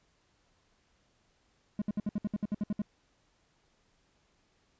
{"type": "tone bursts", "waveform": "triangle", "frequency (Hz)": 207.7, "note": "G#3", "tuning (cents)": 0, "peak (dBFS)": -26, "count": 12, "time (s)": [1.79, 2.819], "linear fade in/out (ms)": 2, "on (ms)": 28, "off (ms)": 63, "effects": ["pink hiss -71 dBFS RMS until 4.79 s", "resampled to 16000 Hz"]}